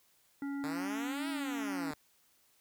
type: harmonic tone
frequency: 280 Hz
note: C#4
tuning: 18 cents sharp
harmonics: 1 / 3 / 5 / 7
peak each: -35 / -51 / -50 / -54 dBFS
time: 0.42-1.91 s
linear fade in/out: 2 ms
type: exponential two-way sweep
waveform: 5% pulse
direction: up then down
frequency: 146.83 to 329.8 to 146.83 Hz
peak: -29 dBFS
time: 0.64-1.94 s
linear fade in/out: 0 ms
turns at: 1.29 s
effects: white hiss -69 dBFS RMS until 2.6 s